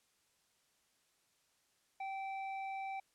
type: tone with low-pass filter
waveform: square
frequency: 776 Hz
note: G5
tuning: 18 cents flat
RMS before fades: -42 dBFS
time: 2-3 s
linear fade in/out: 5 ms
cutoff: 1800 Hz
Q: 7
effects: white hiss -75 dBFS RMS until 3.14 s + low-pass 10000 Hz 12 dB/octave